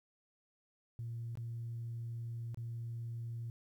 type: tone with dropouts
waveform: sine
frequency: 116.54 Hz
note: A#2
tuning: in tune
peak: -38 dBFS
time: 0.99-3.5 s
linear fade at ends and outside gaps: 0 ms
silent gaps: 1.354-1.373 / 2.545-2.573 s
effects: tanh soft clip ceiling -35 dBFS + 12-bit